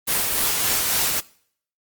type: noise with tremolo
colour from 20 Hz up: white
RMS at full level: -20 dBFS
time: 0.07-1.21 s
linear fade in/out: 20 ms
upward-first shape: sine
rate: 3.5 Hz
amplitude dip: 30%
effects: noise-tail reverb RT60 0.6 s tail -22 dB re dry + Opus 24 kbps